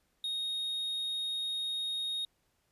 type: tone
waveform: triangle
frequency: 3729 Hz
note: A#7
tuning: in tune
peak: -31 dBFS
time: 0.24-2.25 s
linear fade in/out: 2 ms
effects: pink hiss -75 dBFS RMS until 2.71 s + resampled to 32000 Hz

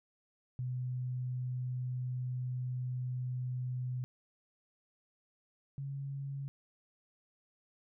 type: tone pair in turn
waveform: sine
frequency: 126 / 138.33 Hz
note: B2 / C#3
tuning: +35 / -3 cents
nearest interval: major second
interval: 162 cents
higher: second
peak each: -34 / -37 dBFS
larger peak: first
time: 0.59-4.04 / 5.78-6.48 s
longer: first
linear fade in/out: 0 ms
effects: none

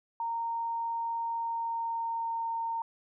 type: tone with pitch glide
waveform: sine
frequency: 924 to 916.6 Hz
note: A#5 to A#5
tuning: -16 to -29 cents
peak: -30 dBFS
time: 0.2-2.82 s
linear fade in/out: 2 ms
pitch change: -13 cents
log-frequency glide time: 1.3-2.46 s
effects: none

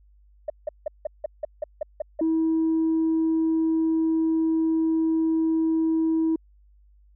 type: tone bursts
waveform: sine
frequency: 609 Hz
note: D#5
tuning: 37 cents flat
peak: -23 dBFS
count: 10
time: 0.48-2.21 s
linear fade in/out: 5 ms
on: 20 ms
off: 170 ms
type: tone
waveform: sine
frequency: 322.6 Hz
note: E4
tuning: 37 cents flat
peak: -18 dBFS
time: 2.21-6.36 s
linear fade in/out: 5 ms
effects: tanh soft clip ceiling -17 dBFS + added 50 Hz sine -53 dBFS peak until 7.15 s

